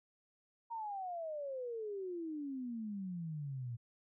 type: exponential sweep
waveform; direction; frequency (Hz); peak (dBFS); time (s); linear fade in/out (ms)
sine; down; 941 to 115.2; -39; 0.7-3.77; 20
effects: none